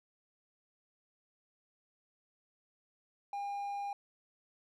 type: tone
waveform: triangle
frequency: 806 Hz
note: G5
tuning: 48 cents sharp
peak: -34 dBFS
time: 3.33-3.93 s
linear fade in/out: 2 ms
effects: none